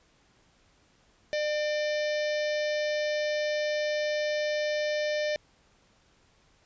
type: harmonic tone with a mistuned harmonic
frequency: 600 Hz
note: D5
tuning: 37 cents sharp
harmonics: 1 / 3 / 4 / 5 / 6 / 7 / 8 / 9 / 10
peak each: -27 / -36 / -39 / -44 / -43 / -44 / -47 / -45 / -49 dBFS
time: 1.33-5.36 s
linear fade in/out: 0 ms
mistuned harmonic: 4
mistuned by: -35 cents
effects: pink hiss -64 dBFS RMS until 6.65 s + resampled to 16000 Hz